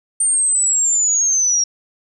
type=linear sweep; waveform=sine; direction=down; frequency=8870 to 5600 Hz; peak=-13 dBFS; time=0.2-1.64 s; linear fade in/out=5 ms; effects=none